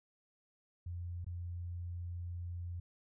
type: tone with dropouts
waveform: sine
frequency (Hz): 87.3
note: F2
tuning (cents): 0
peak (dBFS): -39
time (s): 0.86-2.8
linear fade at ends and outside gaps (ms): 5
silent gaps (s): 1.246-1.264
effects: none

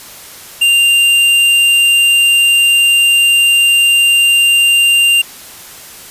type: tone with tanh clipping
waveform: sine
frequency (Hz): 2790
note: F7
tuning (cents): -2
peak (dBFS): -8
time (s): 0.61-5.22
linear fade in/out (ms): 10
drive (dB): 15
effects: white hiss -33 dBFS RMS until 6.1 s + resampled to 32000 Hz

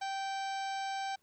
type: harmonic tone with a mistuned harmonic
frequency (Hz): 780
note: G5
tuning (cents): -9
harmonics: 1 / 2 / 3 / 4 / 5 / 6 / 7 / 8 / 10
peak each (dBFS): -35 / -44 / -48 / -50 / -50 / -53 / -52 / -55 / -58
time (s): 0.01-1.16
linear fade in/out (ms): 10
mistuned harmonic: 6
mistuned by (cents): -28
effects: pink hiss -73 dBFS RMS until 1.22 s + high-pass 80 Hz 12 dB/octave

